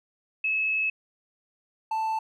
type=tone pair in turn; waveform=sine / triangle; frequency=2589 / 882.6 Hz; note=E7 / A5; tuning=-32 / +5 cents; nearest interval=octave + perfect fifth; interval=1863 cents; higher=first; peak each=-23 dBFS; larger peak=neither; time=0.44-0.9 / 1.91-2.19 s; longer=first; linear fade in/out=5 ms; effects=none